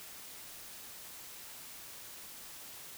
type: silence
effects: white hiss -49 dBFS RMS until 2.97 s